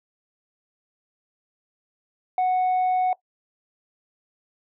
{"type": "tone", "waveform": "sine", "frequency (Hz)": 738, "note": "F#5", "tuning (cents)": -5, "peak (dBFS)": -16, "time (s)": [2.38, 3.13], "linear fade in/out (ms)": 2, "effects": ["noise-tail reverb RT60 0.1 s tail -20 dB re dry", "tanh soft clip ceiling -18 dBFS"]}